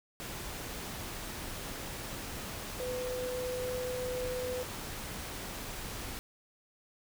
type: tone in noise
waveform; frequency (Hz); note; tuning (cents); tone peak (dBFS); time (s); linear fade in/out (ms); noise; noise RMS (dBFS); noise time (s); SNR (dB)
sine; 502; B4; +28; -34; 2.8-4.63; 0; pink; -41; 0.2-6.19; +4
effects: none